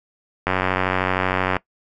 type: click train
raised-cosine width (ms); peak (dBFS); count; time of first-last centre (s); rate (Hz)
0.5; -4; 103; 0.47-1.567; 93
effects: noise-tail reverb RT60 0.1 s tail -20 dB re dry